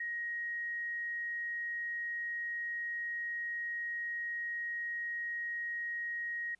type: tone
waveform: sine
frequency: 1884 Hz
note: A#6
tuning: 18 cents sharp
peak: -35 dBFS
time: 0-6.55 s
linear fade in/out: 5 ms
effects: pink hiss -75 dBFS RMS until 6.59 s + resampled to 24000 Hz